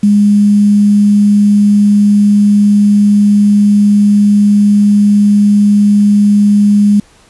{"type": "tone with quantisation", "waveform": "sine", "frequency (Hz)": 205.4, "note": "G#3", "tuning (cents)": -19, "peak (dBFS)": -4, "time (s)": [0.03, 7], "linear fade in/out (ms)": 5, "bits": 5, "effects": ["pink hiss -45 dBFS RMS until 7.29 s", "resampled to 24000 Hz"]}